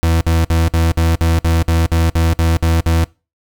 40% pulse tone bursts, 82.41 Hz, E2, in tune, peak -10 dBFS, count 13, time 0.03-3.042 s, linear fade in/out 0 ms, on 180 ms, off 56 ms, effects noise-tail reverb RT60 0.3 s tail -24 dB re dry

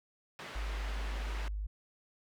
white band-pass noise, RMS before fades -46 dBFS, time 0.39-1.48 s, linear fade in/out 0 ms, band 110 to 2300 Hz, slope 12 dB/octave
sine tone, 51.1 Hz, G#1, 27 cents flat, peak -34 dBFS, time 0.55-1.67 s, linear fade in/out 10 ms
effects none

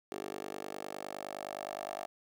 10% pulse tone with high-pass filter sweep, 49.74 Hz, G1, 26 cents sharp, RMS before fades -42 dBFS, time 0.12-2.06 s, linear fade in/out 0 ms, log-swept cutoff 410 to 650 Hz, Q 4.1, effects none

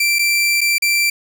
sawtooth tone with dropouts, 2349 Hz, D7, in tune, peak -10 dBFS, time 0-1.1 s, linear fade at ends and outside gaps 5 ms, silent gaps 0.187-0.191 / 0.608-0.613 / 0.783-0.821 s, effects none

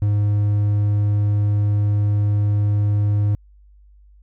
triangle tone, 103.3 Hz, G#2, 9 cents flat, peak -13 dBFS, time 0.02-3.35 s, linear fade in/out 0 ms, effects added 50 Hz sine -46 dBFS peak until 4.22 s

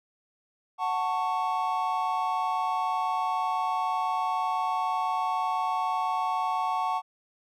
triangle chord, F# minor, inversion none, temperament just, 740 / 888 / 1110 Hz, F#5 / A5 / C#6, 0 / +16 / +2 cents, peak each -28 dBFS, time 0.78-7.02 s, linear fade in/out 50 ms, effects none

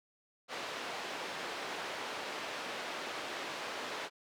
pink band-pass noise, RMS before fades -41 dBFS, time 0.48-4.1 s, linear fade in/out 50 ms, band 440 to 4000 Hz, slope 12 dB/octave, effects none

